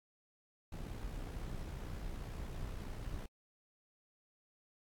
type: noise with amplitude modulation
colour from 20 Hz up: brown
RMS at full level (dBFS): -41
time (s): 0.72-3.26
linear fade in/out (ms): 5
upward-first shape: sine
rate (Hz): 62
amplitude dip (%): 45
effects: AAC 64 kbps